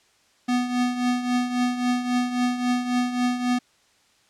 square tone with tremolo, 246.9 Hz, B3, in tune, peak -19 dBFS, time 0.48-3.59 s, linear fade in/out 10 ms, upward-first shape triangle, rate 3.7 Hz, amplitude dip 70%, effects white hiss -61 dBFS RMS until 4.29 s + low-pass 7000 Hz 12 dB/octave

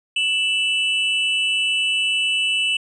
triangle tone pair together, 2649 / 2960 Hz, E7 / F#7, +8 / 0 cents, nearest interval major second, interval 192 cents, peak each -19 dBFS, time 0.16-2.77 s, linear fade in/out 5 ms, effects resampled to 24000 Hz

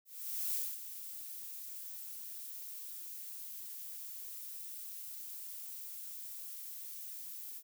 violet noise with ADSR envelope, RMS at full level -35 dBFS, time 0.05-7.63 s, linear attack 490 ms, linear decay 230 ms, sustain -11 dB, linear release 59 ms, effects none

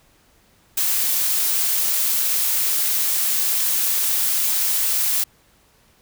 blue noise, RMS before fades -20 dBFS, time 0.77-5.24 s, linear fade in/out 5 ms, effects pink hiss -57 dBFS RMS until 6.01 s

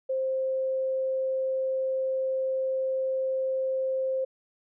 sine tone, 526 Hz, C5, 9 cents sharp, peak -25 dBFS, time 0.09-4.25 s, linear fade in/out 10 ms, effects none

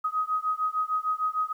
sine beating tone pair, 1255 / 1261.6 Hz, D#6 / D#6, +15 / +24 cents, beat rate 6.6 Hz, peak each -28 dBFS, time 0.04-1.53 s, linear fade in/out 10 ms, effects 10-bit

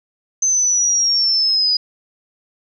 sine linear sweep, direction down, 6220 to 4912 Hz, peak -13 dBFS, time 0.42-1.77 s, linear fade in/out 5 ms, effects none

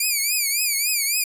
5% pulse tone with vibrato, 2349 Hz, D7, in tune, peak -10 dBFS, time 0-1.24 s, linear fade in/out 5 ms, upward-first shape triangle, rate 3.6 Hz, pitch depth 150 cents each way, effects resampled to 32000 Hz

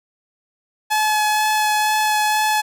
sawtooth tone with vibrato, 854 Hz, G#5, 48 cents sharp, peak -12 dBFS, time 0.9-2.62 s, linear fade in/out 20 ms, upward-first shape sine, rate 2.1 Hz, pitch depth 10 cents each way, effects none

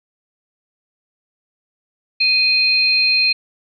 sine tone pair together, 2489 / 4186 Hz, D#7 / C8, 0 / 0 cents, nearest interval major sixth, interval 900 cents, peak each -15 dBFS, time 2.2-3.33 s, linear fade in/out 10 ms, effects none

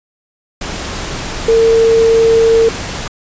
sine tone in noise, 453.8 Hz, A#4, 47 cents flat, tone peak -6 dBFS, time 1.48-2.69 s, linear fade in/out 5 ms, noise pink, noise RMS -22 dBFS, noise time 0.61-3.08 s, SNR +13 dB, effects resampled to 16000 Hz

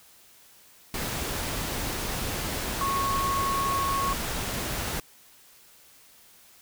sine tone in noise, 1100 Hz, C#6, 14 cents flat, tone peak -25 dBFS, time 2.81-4.13 s, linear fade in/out 2 ms, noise pink, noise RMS -31 dBFS, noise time 0.94-5 s, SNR +3 dB, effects white hiss -55 dBFS RMS until 6.61 s

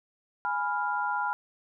sine chord, F diminished, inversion first, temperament equal, 830.6 / 987.8 / 1396.9 Hz, Ab5 / Cb6 / F6, 0 / 0 / 0 cents, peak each -31 dBFS, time 0.45-1.33 s, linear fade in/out 0 ms, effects none

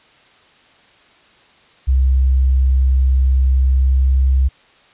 sine tone with pitch glide, 65.41 to 65.94 Hz, C2 to C2, 0 to +14 cents, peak -10 dBFS, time 1.87-4.49 s, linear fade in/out 20 ms, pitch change +14 cents, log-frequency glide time 3.59-4.16 s, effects white hiss -50 dBFS RMS until 4.93 s + resampled to 8000 Hz

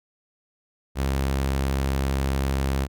sawtooth tone, 67.6 Hz, C#2, 43 cents flat, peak -18 dBFS, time 0.95-2.88 s, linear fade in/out 50 ms, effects none

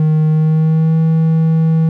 triangle tone with pitch glide, 155.56 to 161.14 Hz, D#3 to E3, 0 to -39 cents, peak -7 dBFS, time 0-1.89 s, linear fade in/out 2 ms, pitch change +61 cents, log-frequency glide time 0.29-0.97 s, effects none

